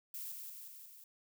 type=noise with echo; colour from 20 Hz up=violet; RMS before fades=-44 dBFS; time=0.14-0.32 s; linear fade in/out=2 ms; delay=180 ms; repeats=4; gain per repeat=-3 dB; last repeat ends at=1.04 s; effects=none